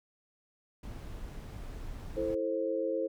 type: noise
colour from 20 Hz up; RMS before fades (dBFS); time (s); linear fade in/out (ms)
brown; -42; 0.83-2.35; 5
type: chord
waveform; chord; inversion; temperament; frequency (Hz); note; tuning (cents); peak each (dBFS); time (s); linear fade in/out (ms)
sine; A minor; second; just; 330 / 440 / 528; E4 / A4 / C5; +2 / 0 / +16; -35 / -35 / -32; 2.16-3.08; 20
effects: none